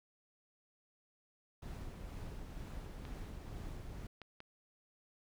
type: noise with tremolo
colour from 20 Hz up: brown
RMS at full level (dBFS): -45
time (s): 1.62-4.07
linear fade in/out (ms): 5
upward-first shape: sine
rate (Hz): 2.1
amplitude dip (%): 25
type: clicks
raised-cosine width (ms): 0.3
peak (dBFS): -34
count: 3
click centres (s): 3.052 / 4.217 / 4.404
effects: none